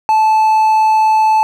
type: tone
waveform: triangle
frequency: 872 Hz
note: A5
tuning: 16 cents flat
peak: -6 dBFS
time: 0.09-1.43 s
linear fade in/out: 0 ms
effects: none